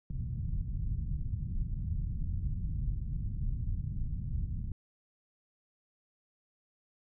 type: low-pass noise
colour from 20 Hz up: pink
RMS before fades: -34 dBFS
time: 0.1-4.72 s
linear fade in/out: 2 ms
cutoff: 150 Hz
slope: 24 dB/octave
effects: none